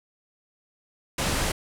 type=low-pass noise; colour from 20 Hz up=pink; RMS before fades=-26 dBFS; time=1.18-1.52 s; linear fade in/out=5 ms; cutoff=11000 Hz; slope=24 dB/octave; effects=none